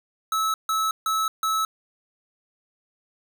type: tone bursts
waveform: square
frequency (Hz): 1300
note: E6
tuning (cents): -24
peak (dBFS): -22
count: 4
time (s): 0.32-1.65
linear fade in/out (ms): 2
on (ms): 220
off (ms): 150
effects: none